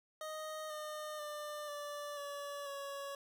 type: tone with pitch steps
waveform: 25% pulse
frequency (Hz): 622.3 / 609.1 / 596.3 / 583.7 / 571.3 / 559.2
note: D#5 / D#5 / D5 / D5 / D5 / C#5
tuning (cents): 0 / -37 / +26 / -11 / -48 / +15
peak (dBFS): -38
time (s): 0.21-3.15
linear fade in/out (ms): 2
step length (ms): 490
effects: none